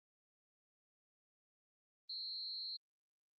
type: tone with amplitude modulation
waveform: sine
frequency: 4186 Hz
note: C8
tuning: in tune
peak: -38 dBFS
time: 2.09-2.77 s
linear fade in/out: 10 ms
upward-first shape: sine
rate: 227 Hz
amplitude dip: 95%
effects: Opus 24 kbps